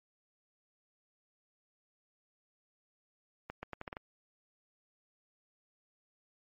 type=accelerating click train; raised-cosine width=0.5 ms; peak=-25 dBFS; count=7; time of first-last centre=3.5-3.969 s; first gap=130 ms; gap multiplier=0.79; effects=MP3 32 kbps